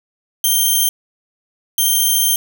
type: tone bursts at uneven times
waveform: 5% pulse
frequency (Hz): 3157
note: G7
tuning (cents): +12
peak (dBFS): -4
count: 2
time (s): 0.44-0.89 / 1.78-2.36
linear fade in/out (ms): 2
effects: none